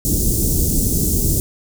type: band-stop noise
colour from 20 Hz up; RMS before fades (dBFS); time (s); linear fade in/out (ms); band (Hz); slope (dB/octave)
pink; -17; 0.05-1.4; 0; 360 to 6600; 24
effects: none